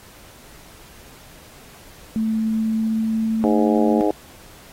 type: tone with pitch glide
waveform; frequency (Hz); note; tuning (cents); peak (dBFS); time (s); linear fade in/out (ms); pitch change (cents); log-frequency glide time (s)
sine; 220.8 to 222.3; A3 to A3; +6 to +18; -18; 2.16-4.01; 0; +12; 2.51-3.28
type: harmonic tone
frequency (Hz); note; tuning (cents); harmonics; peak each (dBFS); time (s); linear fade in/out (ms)
103.83; G#2; 0; 3 / 4 / 5 / 6 / 7 / 8; -20 / -22 / -24 / -26 / -27 / -28; 3.44-4.11; 0
effects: pink hiss -46 dBFS RMS until 4.72 s + AAC 48 kbps